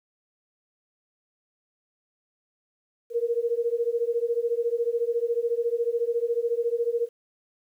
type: beating tone pair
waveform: sine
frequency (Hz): 463.2 / 477.2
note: A#4 / A#4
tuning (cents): -11 / +41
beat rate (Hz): 14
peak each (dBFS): -26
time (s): 3.1-7.09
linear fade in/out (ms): 50
effects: 10-bit